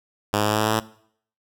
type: tone with pitch steps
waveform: 5% pulse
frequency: 103.83 / 104.85 / 105.89 / 106.93 / 107.99 / 109.06 / 110.13 Hz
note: G#2 / G#2 / G#2 / A2 / A2 / A2 / A2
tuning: 0 / +17 / +34 / -49 / -32 / -15 / +2 cents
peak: -8 dBFS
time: 0.33-0.799 s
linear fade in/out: 5 ms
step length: 67 ms
effects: noise-tail reverb RT60 0.6 s tail -19 dB re dry